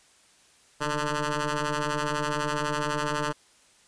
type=ring-modulated tone; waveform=10% pulse; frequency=150 Hz; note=D3; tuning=37 cents sharp; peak=-15 dBFS; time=0.8-3.33 s; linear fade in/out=20 ms; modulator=744 Hz; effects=white hiss -59 dBFS RMS until 3.87 s + resampled to 22050 Hz